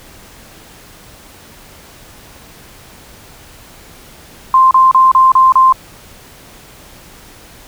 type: tone bursts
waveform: sine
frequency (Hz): 1046.5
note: C6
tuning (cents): 0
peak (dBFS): -4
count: 6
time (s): 4.54-5.725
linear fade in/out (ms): 2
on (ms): 170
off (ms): 33
effects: pink hiss -39 dBFS RMS until 7.67 s